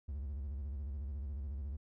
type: tone with vibrato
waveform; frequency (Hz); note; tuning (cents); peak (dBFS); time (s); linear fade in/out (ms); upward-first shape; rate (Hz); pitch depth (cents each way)
triangle; 69.6; C#2; +8; -36; 0.08-1.77; 10; square; 14; 130
effects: none